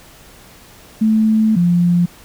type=tone pair in turn; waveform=sine; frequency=218.7 / 174.44 Hz; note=A3 / F3; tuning=-10 / -2 cents; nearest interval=major third; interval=392 cents; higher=first; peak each=-10 dBFS; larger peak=neither; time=1.01-1.56 / 1.56-2.06 s; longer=first; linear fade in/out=10 ms; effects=pink hiss -43 dBFS RMS until 2.24 s